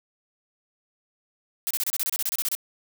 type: noise bursts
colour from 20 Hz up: blue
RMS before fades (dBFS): -26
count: 14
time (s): 1.67-2.551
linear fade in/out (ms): 0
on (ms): 36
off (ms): 29
effects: none